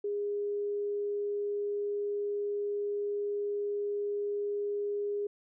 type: tone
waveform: sine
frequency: 409.6 Hz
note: G#4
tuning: 24 cents flat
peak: -30 dBFS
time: 0.04-5.27 s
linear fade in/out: 5 ms
effects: none